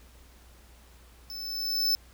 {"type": "tone with level ramp", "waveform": "square", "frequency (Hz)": 5270, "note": "E8", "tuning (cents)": -1, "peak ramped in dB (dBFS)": [-38, -22], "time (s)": [1.3, 1.95], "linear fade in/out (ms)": 0, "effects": ["added 60 Hz sine -53 dBFS peak until 2.13 s", "pink hiss -58 dBFS RMS until 2.13 s"]}